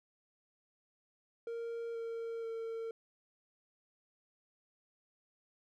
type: tone with pitch steps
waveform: triangle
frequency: 464.1 / 459 / 454 Hz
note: A#4 / A#4 / A#4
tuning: -8 / -27 / -46 cents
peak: -36 dBFS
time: 1.47-2.91 s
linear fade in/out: 2 ms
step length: 480 ms
effects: none